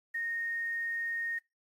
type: tone with quantisation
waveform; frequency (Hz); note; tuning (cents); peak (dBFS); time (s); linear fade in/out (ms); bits
sine; 1852; A#6; -12; -32; 0.14-1.39; 10; 10
effects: noise-tail reverb RT60 0.2 s tail -21 dB re dry + AAC 48 kbps